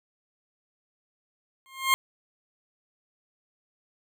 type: tone with exponential growth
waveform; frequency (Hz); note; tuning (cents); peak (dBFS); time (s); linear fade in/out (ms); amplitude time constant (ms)
20% pulse; 1065; C6; +30; -11; 1.66-1.94; 0; 60
effects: none